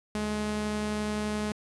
sawtooth tone pair together, 74.28 / 211.2 Hz, D2 / G#3, +20 / +29 cents, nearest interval octave + tritone, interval 1809 cents, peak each -36 / -25 dBFS, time 0.15-1.52 s, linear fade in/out 0 ms, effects resampled to 24000 Hz + 10-bit

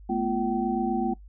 sine tone cluster, 216 / 243.8 / 345.4 / 767 Hz, A3 / B3 / F4 / G5, -32 / -22 / -19 / -38 cents, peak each -29 dBFS, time 0.09-1.14 s, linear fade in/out 10 ms, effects noise-tail reverb RT60 0.1 s tail -19 dB re dry + added 50 Hz sine -44 dBFS peak until 1.28 s

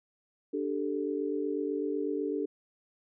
sine chord, D suspended fourth, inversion none, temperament equal, 293.7 / 392 / 440 Hz, D4 / G4 / A4, 0 / 0 / 0 cents, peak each -33 / -34 / -34 dBFS, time 0.53-2.46 s, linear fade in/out 10 ms, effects none

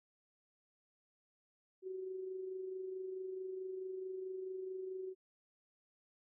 sine tone with amplitude modulation, 375.6 Hz, F#4, 26 cents sharp, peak -39 dBFS, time 1.82-5.15 s, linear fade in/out 50 ms, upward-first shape sine, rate 24.6 Hz, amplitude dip 40%, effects none

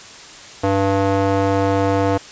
square tone with band-pass filter, 98 Hz, G2, in tune, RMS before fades -17 dBFS, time 0.63-2.18 s, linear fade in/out 10 ms, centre 600 Hz, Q 1.1, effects white hiss -38 dBFS RMS until 2.31 s + resampled to 16000 Hz

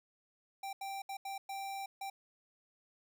square tone bursts at uneven times, 784 Hz, G5, in tune, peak -40 dBFS, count 6, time 0.63-0.73 / 0.81-1.02 / 1.09-1.17 / 1.25-1.38 / 1.49-1.86 / 2.01-2.1 s, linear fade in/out 5 ms, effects none

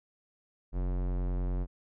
square tone with low-pass filter, 45.28 Hz, F#1, 37 cents flat, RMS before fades -31 dBFS, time 0.72-1.67 s, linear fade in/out 50 ms, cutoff 810 Hz, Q 0.52, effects none

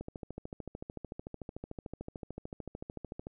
click train, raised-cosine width 2 ms, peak -27 dBFS, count 45, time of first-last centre 0.01-3.269 s, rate 13.5 Hz, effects none

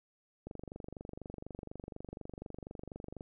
click train, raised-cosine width 2 ms, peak -30 dBFS, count 67, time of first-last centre 0.47-3.209 s, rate 24.1 Hz, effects none

